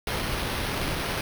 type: noise with sample-and-hold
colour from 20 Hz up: pink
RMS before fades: -29 dBFS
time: 0.07-1.21 s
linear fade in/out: 2 ms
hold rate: 7350 Hz
effects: none